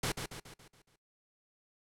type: noise with echo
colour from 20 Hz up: pink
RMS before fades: -33 dBFS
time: 0.03-0.12 s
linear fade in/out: 5 ms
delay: 140 ms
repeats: 6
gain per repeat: -6 dB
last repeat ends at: 0.96 s
effects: noise-tail reverb RT60 0.2 s tail -24 dB re dry + low-pass 11000 Hz 12 dB/octave